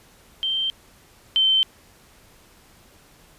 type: tone pair in turn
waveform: sine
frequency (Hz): 3136 / 3096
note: G7 / G7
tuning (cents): 0 / -22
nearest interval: unison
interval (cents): 22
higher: first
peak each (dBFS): -21 / -15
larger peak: second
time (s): 0.43-0.7 / 1.36-1.63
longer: neither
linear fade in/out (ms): 0
effects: pink hiss -53 dBFS RMS until 3.38 s + resampled to 32000 Hz